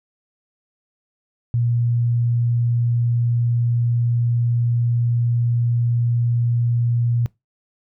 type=tone; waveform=sine; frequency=118.9 Hz; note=A#2; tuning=35 cents sharp; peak=-16 dBFS; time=1.54-7.26 s; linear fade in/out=0 ms; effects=noise-tail reverb RT60 0.2 s tail -22 dB re dry